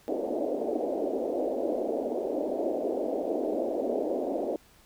white band-pass noise, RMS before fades -30 dBFS, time 0.08-4.56 s, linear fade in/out 0 ms, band 250 to 660 Hz, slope 48 dB/octave, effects pink hiss -59 dBFS RMS until 4.85 s

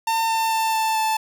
45% pulse tone with pitch steps, 903 / 896.8 / 890.6 / 884.4 / 878.3 Hz, A5 / A5 / A5 / A5 / A5, +45 / +33 / +21 / +9 / -3 cents, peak -19 dBFS, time 0.07-1.17 s, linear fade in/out 5 ms, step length 220 ms, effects none

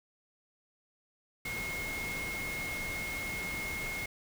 sine tone in noise, 2158 Hz, C#7, 47 cents flat, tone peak -36 dBFS, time 1.45-4.06 s, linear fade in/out 5 ms, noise pink, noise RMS -41 dBFS, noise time 1.45-4.06 s, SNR +2 dB, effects none

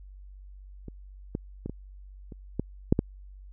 clicks, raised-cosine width 3 ms, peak -27 / -16 / -20 / -22 / -29 / -14 / -6 / -10 dBFS, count 8, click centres 0.883 / 1.351 / 1.66 / 1.696 / 2.322 / 2.596 / 2.925 / 2.991 s, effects added 48 Hz sine -44 dBFS peak until 3.52 s

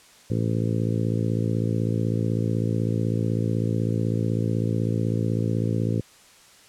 harmonic tone, 56 Hz, A1, 31 cents sharp, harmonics 2 / 3 / 4 / 5 / 6 / 7 / 8 / 9, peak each -24 / -28 / -30 / -32 / -34 / -35 / -36 / -37 dBFS, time 0.3-6.01 s, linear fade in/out 5 ms, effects white hiss -52 dBFS RMS until 6.68 s + low-pass 9000 Hz 12 dB/octave

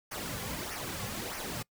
pink noise with flanger, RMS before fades -38 dBFS, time 0.11-1.63 s, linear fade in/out 10 ms, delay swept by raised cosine 0.25 to 3.25 ms, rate 1.6 Hz, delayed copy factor -0.65, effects noise-tail reverb RT60 0.1 s tail -24 dB re dry

